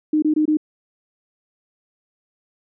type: tone bursts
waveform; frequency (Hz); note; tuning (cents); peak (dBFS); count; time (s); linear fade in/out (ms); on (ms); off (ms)
sine; 306.8; D#4; -24; -14; 4; 0.13-0.571; 5; 93; 23
effects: none